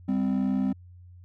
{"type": "tone pair together", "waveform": "triangle", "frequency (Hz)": [197.59, 259.5], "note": ["G3", "C4"], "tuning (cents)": [14, -14], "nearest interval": "perfect fourth", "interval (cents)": 472, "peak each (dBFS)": -23, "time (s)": [0.08, 0.73], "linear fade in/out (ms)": 10, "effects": ["tanh soft clip ceiling -16 dBFS", "added 89 Hz sine -46 dBFS peak until 1.24 s"]}